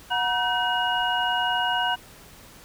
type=tone cluster; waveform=sine; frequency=731 / 955 / 1528 / 2881 Hz; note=F#5 / A#5 / G6 / F#7; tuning=-21 / +42 / -45 / -47 cents; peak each=-27 dBFS; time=0.1-1.96 s; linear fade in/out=20 ms; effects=pink hiss -48 dBFS RMS until 2.64 s

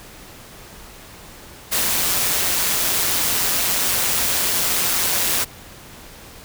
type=noise with amplitude modulation; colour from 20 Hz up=white; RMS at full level=-18 dBFS; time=1.71-5.45 s; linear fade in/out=20 ms; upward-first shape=sine; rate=178 Hz; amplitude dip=40%; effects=pink hiss -41 dBFS RMS until 6.44 s

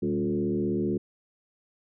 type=tone with frequency modulation; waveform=sine; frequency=279.3 Hz; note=C#4; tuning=13 cents sharp; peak=-24 dBFS; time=0.02-0.98 s; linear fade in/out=10 ms; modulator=75.9 Hz; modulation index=1.7; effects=none

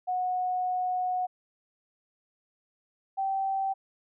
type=tone pair in turn; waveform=sine; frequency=732 / 775.5 Hz; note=F#5 / G5; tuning=-19 / -19 cents; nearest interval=minor second; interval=100 cents; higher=second; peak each=-26 dBFS; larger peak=neither; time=0.07-1.27 / 3.17-3.74 s; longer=first; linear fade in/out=20 ms; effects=none

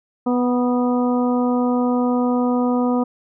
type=harmonic tone with a mistuned harmonic; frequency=246.9 Hz; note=B3; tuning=in tune; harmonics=1 / 2 / 3 / 4 / 5; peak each=-17 / -23 / -27 / -29 / -31 dBFS; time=0.26-3.04 s; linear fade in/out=10 ms; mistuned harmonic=4; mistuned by=-17 cents; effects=none

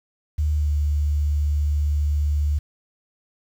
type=tone with pitch glide; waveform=sine; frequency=75.4 to 73.76 Hz; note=D2 to D2; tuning=+46 to +8 cents; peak=-18 dBFS; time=0.38-2.59 s; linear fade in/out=10 ms; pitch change=-38 cents; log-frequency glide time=0.57-0.69 s; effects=8-bit

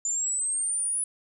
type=linear sweep; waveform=sine; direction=up; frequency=7070 to 9956 Hz; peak=-25 dBFS; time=0.05-1.04 s; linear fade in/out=2 ms; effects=none

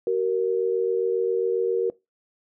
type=tone pair together; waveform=sine; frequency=378.8 / 466.2 Hz; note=F#4 / A#4; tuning=+41 / 0 cents; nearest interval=major third; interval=359 cents; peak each=-24 / -22 dBFS; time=0.07-1.9 s; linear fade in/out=2 ms; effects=noise-tail reverb RT60 0.2 s tail -20 dB re dry

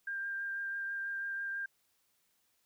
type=tone with vibrato; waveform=sine; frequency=1594 Hz; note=G6; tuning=28 cents sharp; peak=-35 dBFS; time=0.07-1.66 s; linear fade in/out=5 ms; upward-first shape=triangle; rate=6.1 Hz; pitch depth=15 cents each way; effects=white hiss -75 dBFS RMS until 2.65 s

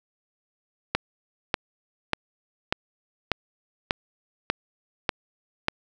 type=click train; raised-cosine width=0.3 ms; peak=-5 dBFS; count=9; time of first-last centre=0.95-5.684 s; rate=1.69 Hz; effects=none

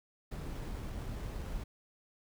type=noise with sample-and-hold; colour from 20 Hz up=brown; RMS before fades=-40 dBFS; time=0.31-1.64 s; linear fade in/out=10 ms; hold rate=8820 Hz; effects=none

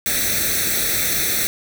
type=noise with comb filter; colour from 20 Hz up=white; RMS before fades=-20 dBFS; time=0.06-1.47 s; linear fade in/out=0 ms; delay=0.5 ms; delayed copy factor=+0.85; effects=none

